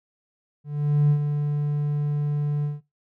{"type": "tone with ADSR envelope", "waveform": "triangle", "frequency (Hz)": 146.83, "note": "D3", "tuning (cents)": 0, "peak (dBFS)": -11, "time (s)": [0.64, 2.81], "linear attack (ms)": 460, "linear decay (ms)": 80, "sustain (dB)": -8, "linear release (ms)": 170, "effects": ["noise-tail reverb RT60 0.2 s tail -19 dB re dry", "tanh soft clip ceiling -10 dBFS"]}